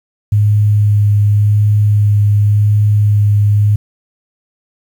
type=tone with vibrato; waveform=sine; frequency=104 Hz; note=G#2; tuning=3 cents sharp; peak=-7 dBFS; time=0.32-3.76 s; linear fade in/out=5 ms; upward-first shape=sine; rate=0.9 Hz; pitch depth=12 cents each way; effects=7-bit